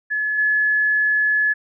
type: tone with level steps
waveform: sine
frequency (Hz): 1709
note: G#6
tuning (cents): +49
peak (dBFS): -19 / -15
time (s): 0.1-1.54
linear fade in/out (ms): 20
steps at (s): 0.38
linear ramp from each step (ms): 5
effects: none